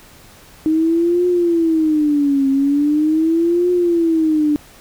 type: tone with vibrato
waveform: sine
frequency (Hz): 311.1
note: D#4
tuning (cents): 0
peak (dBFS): -12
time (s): 0.66-4.56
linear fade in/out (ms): 0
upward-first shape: triangle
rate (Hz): 0.41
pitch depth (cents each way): 250
effects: pink hiss -44 dBFS RMS until 4.8 s